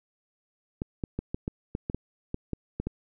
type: clicks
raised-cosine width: 3 ms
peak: -17 dBFS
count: 12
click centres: 0.819 / 1.038 / 1.19 / 1.345 / 1.479 / 1.751 / 1.899 / 1.946 / 2.344 / 2.533 / 2.8 / 2.87 s
effects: none

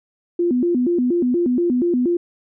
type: tone with vibrato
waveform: sine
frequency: 293.7 Hz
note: D4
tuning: in tune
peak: -15 dBFS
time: 0.39-2.17 s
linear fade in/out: 5 ms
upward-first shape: square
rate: 4.2 Hz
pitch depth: 290 cents each way
effects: none

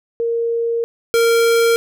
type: tone pair in turn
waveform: sine / square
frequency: 464.5 / 462.8 Hz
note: A#4 / A#4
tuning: -6 / -13 cents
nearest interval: unison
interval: 7 cents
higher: first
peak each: -16 / -12 dBFS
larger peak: second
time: 0.2-0.84 / 1.14-1.76 s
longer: first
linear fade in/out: 0 ms
effects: none

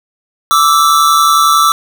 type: tone pair together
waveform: square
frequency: 1167.5 / 1318.5 Hz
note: D6 / E6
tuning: -11 / 0 cents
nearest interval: major second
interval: 211 cents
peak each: -10 dBFS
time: 0.51-1.72 s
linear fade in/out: 0 ms
effects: none

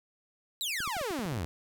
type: exponential sweep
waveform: sawtooth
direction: down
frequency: 4088 to 73.4 Hz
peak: -28 dBFS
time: 0.61-1.45 s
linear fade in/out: 0 ms
type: clicks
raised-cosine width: 3 ms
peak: -31 dBFS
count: 9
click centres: 0.804 / 0.876 / 0.967 / 1.013 / 1.108 / 1.192 / 1.257 / 1.324 / 1.375 s
effects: none

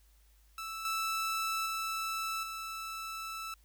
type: tone with level steps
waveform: sawtooth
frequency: 1318.5 Hz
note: E6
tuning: in tune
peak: -35 / -28 / -30 / -35 dBFS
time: 0.58-3.54 s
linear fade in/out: 2 ms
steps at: 0.85 / 1.66 / 2.43 s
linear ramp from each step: 2 ms
effects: added 52 Hz sine -61 dBFS peak until 3.64 s + white hiss -70 dBFS RMS until 3.64 s

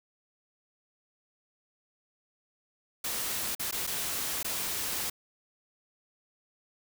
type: noise with dropouts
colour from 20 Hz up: white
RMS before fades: -33 dBFS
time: 3.04-5.1 s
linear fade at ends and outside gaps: 5 ms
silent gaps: 3.551-3.595 / 3.712-3.724 / 3.868-3.873 / 4.43-4.445 s
effects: none

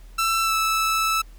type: tone with pitch glide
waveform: sawtooth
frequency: 1335 to 1312.1 Hz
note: E6 to E6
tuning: +22 to -8 cents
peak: -16 dBFS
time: 0.18-1.22 s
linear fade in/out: 10 ms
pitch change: -30 cents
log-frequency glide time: 0.42-0.54 s
effects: added 40 Hz sine -41 dBFS peak until 1.38 s + pink hiss -56 dBFS RMS until 1.38 s

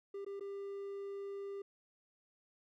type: tone with dropouts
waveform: triangle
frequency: 397.7 Hz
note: G4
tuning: 25 cents sharp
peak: -39 dBFS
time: 0.14-1.62 s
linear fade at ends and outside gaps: 5 ms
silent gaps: 0.248-0.263 / 0.397-0.407 s
effects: none

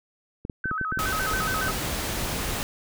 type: clicks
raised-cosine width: 3 ms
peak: -19 dBFS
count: 7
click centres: 0.451 / 0.498 / 0.657 / 0.714 / 0.813 / 0.924 / 0.974 s
type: tone with vibrato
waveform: sine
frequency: 1396.9 Hz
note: F6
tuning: in tune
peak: -26 dBFS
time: 0.64-1.71 s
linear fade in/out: 2 ms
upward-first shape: square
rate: 7.2 Hz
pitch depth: 160 cents each way
type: noise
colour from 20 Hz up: pink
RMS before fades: -29 dBFS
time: 0.99-2.63 s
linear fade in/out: 0 ms
effects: none

